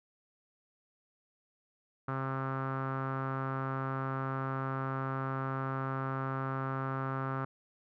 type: tone with low-pass filter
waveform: sawtooth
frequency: 133.6 Hz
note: C3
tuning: 36 cents sharp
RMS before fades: -35 dBFS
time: 2.08-7.45 s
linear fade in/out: 5 ms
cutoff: 1300 Hz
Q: 5
effects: none